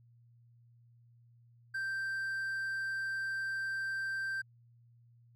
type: tone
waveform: triangle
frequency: 1568 Hz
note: G6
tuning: in tune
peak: -32 dBFS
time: 1.74-4.42 s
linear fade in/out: 10 ms
effects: added 118 Hz sine -60 dBFS peak until 5.35 s